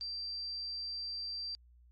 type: tone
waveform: sine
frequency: 4699 Hz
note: D8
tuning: in tune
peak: -37 dBFS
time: 0.01-1.55 s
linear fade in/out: 0 ms
effects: added 60 Hz sine -58 dBFS peak until 1.91 s + MP3 32 kbps